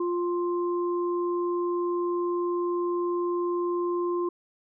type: tone pair together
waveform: sine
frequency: 350.4 / 1050 Hz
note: F4 / C6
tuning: +6 / +6 cents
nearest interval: octave + perfect fifth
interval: 1900 cents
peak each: -25 / -33 dBFS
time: 0-4.29 s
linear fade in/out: 5 ms
effects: none